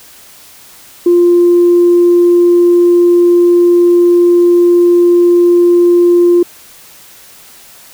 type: tone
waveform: sine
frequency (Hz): 349.2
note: F4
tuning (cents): 0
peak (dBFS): -3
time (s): 1.06-6.43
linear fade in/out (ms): 5
effects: tanh soft clip ceiling 0 dBFS + white hiss -38 dBFS RMS until 7.93 s